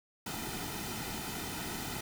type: noise with comb filter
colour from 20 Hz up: pink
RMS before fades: -39 dBFS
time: 0.26-2.01 s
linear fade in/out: 5 ms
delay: 1.8 ms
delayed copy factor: -0.65
effects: none